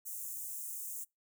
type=high-pass noise; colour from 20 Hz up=white; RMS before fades=-42 dBFS; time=0.05-1.05 s; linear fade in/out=20 ms; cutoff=6700 Hz; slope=48 dB/octave; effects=noise-tail reverb RT60 0.2 s tail -26 dB re dry